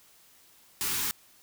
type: band-stop noise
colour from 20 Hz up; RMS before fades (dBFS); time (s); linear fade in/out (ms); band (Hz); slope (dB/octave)
white; -30; 0.81-1.11; 0; 460 to 820; 96
effects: white hiss -59 dBFS RMS until 1.42 s